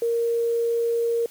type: tone with quantisation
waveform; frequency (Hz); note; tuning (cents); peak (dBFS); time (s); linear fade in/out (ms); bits
sine; 466.2; A#4; 0; -20; 0.02-1.26; 2; 8
effects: white hiss -49 dBFS RMS until 1.3 s